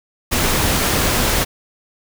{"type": "noise", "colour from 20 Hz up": "pink", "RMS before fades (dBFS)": -17, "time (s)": [0.31, 1.45], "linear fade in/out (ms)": 20, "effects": []}